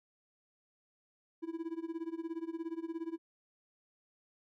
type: tone with tremolo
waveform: triangle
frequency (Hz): 329.6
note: E4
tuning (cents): 0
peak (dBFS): -32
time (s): 1.42-3.18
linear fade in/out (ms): 20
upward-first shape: sine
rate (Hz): 17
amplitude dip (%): 90
effects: none